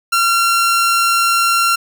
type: tone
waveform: sawtooth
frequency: 1370 Hz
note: F6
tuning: 34 cents flat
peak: -8 dBFS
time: 0.12-1.76 s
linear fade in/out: 10 ms
effects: none